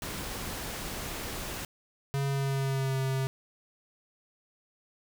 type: noise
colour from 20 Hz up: pink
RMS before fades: -37 dBFS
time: 0.02-1.65 s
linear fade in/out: 2 ms
type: tone with pitch glide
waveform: square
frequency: 138.59 to 133.33 Hz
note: C#3 to C3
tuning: 0 to +33 cents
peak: -28 dBFS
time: 2.14-3.27 s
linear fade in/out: 0 ms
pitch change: -67 cents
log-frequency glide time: 2.26-2.98 s
effects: none